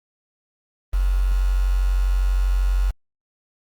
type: tone with quantisation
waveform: sine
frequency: 46.25 Hz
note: F#1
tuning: in tune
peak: -16 dBFS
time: 0.93-2.91 s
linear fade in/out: 10 ms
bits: 6
effects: Opus 32 kbps